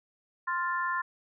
sine chord, F major, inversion second, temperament equal, 1046.5 / 1396.9 / 1760 Hz, C6 / F6 / A6, 0 / 0 / 0 cents, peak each -30 / -35 / -33 dBFS, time 0.47-1.02 s, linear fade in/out 10 ms, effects none

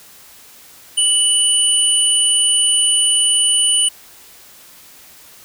sine tone pair together, 2960 / 9239 Hz, F#7 / D9, 0 / -29 cents, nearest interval octave + minor sixth, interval 1971 cents, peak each -15 / -14 dBFS, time 0.97-3.89 s, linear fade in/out 10 ms, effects white hiss -43 dBFS RMS until 5.44 s

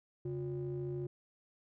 triangle ring-modulated tone, 110 Hz, A2, in tune, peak -31 dBFS, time 0.25-1.07 s, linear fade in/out 5 ms, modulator 247 Hz, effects none

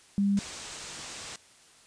sine tone, 200 Hz, G3, 35 cents sharp, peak -22 dBFS, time 0.18-0.39 s, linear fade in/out 0 ms
white low-pass noise, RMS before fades -42 dBFS, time 0.37-1.36 s, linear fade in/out 2 ms, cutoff 8700 Hz, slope 48 dB/octave
effects white hiss -57 dBFS RMS until 1.86 s + resampled to 22050 Hz

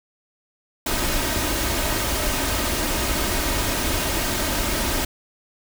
pink noise with comb filter, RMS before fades -23 dBFS, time 0.86-5.05 s, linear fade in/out 5 ms, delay 3.2 ms, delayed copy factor +0.5, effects none

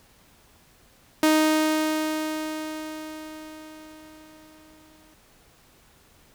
sawtooth tone with exponential decay, 311.1 Hz, D#4, in tune, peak -12 dBFS, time 1.23-5.14 s, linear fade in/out 2 ms, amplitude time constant 850 ms, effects pink hiss -57 dBFS RMS until 6.34 s

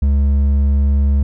sine tone with hard clipping, 70.2 Hz, C#2, 22 cents sharp, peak -12 dBFS, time 0.02-1.23 s, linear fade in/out 5 ms, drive 5 dB, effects none

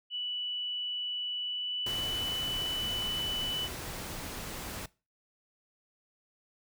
sine tone with pitch glide, 2960 to 2984 Hz, F#7 to F#7, 0 to +14 cents, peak -32 dBFS, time 0.1-3.69 s, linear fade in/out 50 ms, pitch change +14 cents, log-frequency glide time 1.4-2.12 s
pink noise, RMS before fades -40 dBFS, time 1.86-4.86 s, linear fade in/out 5 ms
effects noise-tail reverb RT60 0.3 s tail -21 dB re dry

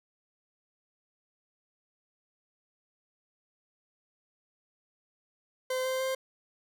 40% pulse tone with pitch steps, 515 / 520.1 / 525.2 Hz, C5 / C5 / C5, -28 / -10 / +6 cents, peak -28 dBFS, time 5.7-6.15 s, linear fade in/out 5 ms, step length 150 ms, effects none

